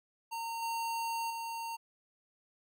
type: tone with level steps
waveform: square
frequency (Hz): 918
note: A#5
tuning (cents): -27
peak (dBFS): -37 / -34 / -38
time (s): 0.31-1.77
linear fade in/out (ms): 20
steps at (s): 0.62 / 1.3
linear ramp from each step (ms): 5
effects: none